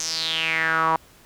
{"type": "tone with band-pass filter sweep", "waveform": "sawtooth", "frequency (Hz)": 161.5, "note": "E3", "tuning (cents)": -35, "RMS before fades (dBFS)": -23, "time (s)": [0, 0.96], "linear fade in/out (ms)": 2, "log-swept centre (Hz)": [6400, 950], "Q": 5.7, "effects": ["pink hiss -52 dBFS RMS until 1.25 s"]}